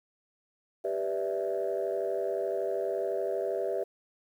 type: chord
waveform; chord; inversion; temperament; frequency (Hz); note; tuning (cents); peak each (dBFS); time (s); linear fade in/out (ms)
sine; E minor seventh; first; equal; 392 / 493.9 / 587.3 / 659.3; G4 / B4 / D5 / E5; 0 / 0 / 0 / 0; -32 / -34 / -34 / -33; 0.84-3.84; 10
effects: tanh soft clip ceiling -21 dBFS + 10-bit